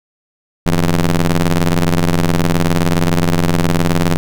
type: ring-modulated tone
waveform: sawtooth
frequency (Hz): 87.31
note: F2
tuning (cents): 0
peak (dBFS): -4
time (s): 0.66-4.17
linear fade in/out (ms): 0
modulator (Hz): 77.7
effects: none